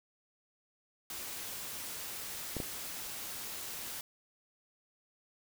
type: noise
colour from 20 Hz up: white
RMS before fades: -42 dBFS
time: 1.1-4.01 s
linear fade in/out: 2 ms
type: clicks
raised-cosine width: 2 ms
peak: -23 dBFS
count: 2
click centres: 2.567 / 2.602 s
effects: none